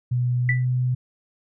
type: tone with pitch glide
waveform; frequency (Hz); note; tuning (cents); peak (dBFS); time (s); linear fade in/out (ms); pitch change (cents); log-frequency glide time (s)
sine; 123.47 to 125.92; B2 to B2; 0 to +34; -19; 0.11-0.95; 10; +34; 0.42-0.55
type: tone with exponential decay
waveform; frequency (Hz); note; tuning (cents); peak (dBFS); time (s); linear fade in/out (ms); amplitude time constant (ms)
sine; 1975.5; B6; 0; -16; 0.49-0.65; 2; 34
effects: none